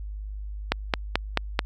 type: click train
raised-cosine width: 0.3 ms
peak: -4 dBFS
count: 5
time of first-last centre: 0.72-1.591 s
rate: 4.59 Hz
effects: added 51 Hz sine -32 dBFS peak until 1.65 s